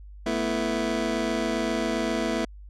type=chord; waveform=25% pulse; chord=A suspended second; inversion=none; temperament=just; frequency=220 / 247.5 / 330 Hz; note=A3 / B3 / E4; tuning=0 / +4 / +2 cents; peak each=-26 / -26 / -25 dBFS; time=0.26-2.45 s; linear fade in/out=5 ms; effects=added 50 Hz sine -41 dBFS peak until 2.69 s + low-pass 7000 Hz 12 dB/octave